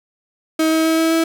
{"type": "tone with pitch steps", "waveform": "35% pulse", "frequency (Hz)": [318, 320.2, 322.4, 324.7, 326.9], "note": ["D#4", "D#4", "E4", "E4", "E4"], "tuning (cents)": [38, 50, -38, -26, -14], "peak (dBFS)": -12, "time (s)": [0.59, 1.24], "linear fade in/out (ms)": 5, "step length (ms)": 130, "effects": []}